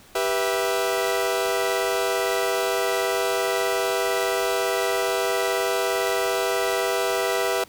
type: chord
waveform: sawtooth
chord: E minor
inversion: first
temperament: equal with one note detuned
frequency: 392 / 489.6 / 659.3 Hz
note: G4 / B4 / E5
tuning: 0 / -15 / 0 cents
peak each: -22 dBFS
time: 0.15-7.64 s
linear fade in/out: 5 ms
effects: pink hiss -50 dBFS RMS until 7.68 s